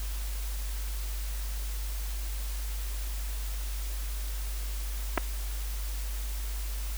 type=clicks; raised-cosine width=0.5 ms; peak=-11 dBFS; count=2; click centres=5.176 / 5.179 s; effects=added 50 Hz sine -31 dBFS peak until 6.97 s + white hiss -43 dBFS RMS until 6.97 s